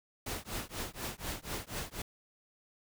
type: noise with tremolo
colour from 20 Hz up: pink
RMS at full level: -36 dBFS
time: 0.26-2.02 s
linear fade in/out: 5 ms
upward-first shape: triangle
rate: 4.1 Hz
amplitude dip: 100%
effects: none